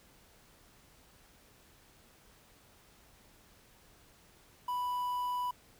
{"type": "tone with quantisation", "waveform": "triangle", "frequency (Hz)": 987.8, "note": "B5", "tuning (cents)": 0, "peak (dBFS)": -30, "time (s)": [4.68, 5.51], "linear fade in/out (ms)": 5, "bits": 9, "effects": ["pink hiss -62 dBFS RMS until 5.79 s"]}